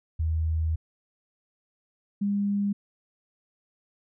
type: tone pair in turn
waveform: sine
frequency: 80 / 202 Hz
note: D#2 / G#3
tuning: +49 / -48 cents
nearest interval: octave + major third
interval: 1603 cents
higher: second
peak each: -23 dBFS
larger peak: neither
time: 0.19-0.76 / 2.21-2.73 s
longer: first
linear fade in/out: 10 ms
effects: none